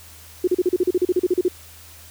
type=tone bursts; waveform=sine; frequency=361.7 Hz; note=F#4; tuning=39 cents flat; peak=-14 dBFS; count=15; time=0.44-1.483 s; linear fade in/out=5 ms; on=35 ms; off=37 ms; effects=added 82 Hz sine -47 dBFS peak until 2.1 s + white hiss -45 dBFS RMS until 2.1 s